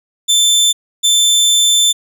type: tone pair in turn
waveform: 25% pulse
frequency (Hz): 3540 / 3540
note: A7 / A7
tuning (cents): +10 / +10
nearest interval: unison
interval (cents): 0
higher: neither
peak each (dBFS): -5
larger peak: neither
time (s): 0.28-0.73 / 1.03-1.93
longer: second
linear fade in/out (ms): 20
effects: none